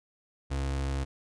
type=tone; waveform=35% pulse; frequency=68.2 Hz; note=C#2; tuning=28 cents flat; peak=-27 dBFS; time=0.5-1.05 s; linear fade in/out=20 ms; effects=resampled to 22050 Hz